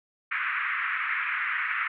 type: band-pass noise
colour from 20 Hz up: white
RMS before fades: -29 dBFS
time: 0.31-1.88 s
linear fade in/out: 10 ms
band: 1200 to 2300 Hz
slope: 48 dB/octave
effects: none